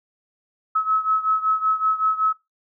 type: beating tone pair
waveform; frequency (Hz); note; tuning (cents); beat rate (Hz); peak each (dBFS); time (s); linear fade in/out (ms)
sine; 1288 / 1293.3; E6 / E6; -41 / -33; 5.3; -20 / -23; 0.75-2.33; 10
effects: noise-tail reverb RT60 0.2 s tail -18 dB re dry